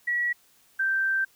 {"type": "tone pair in turn", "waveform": "sine", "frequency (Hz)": [1928, 1564.8], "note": ["B6", "G6"], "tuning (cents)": [-42, -4], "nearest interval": "major third", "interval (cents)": 362, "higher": "first", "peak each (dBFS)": [-23, -22], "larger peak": "second", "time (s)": [[0.07, 0.33], [0.79, 1.25]], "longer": "second", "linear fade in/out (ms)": 10, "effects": ["white hiss -61 dBFS RMS until 1.35 s"]}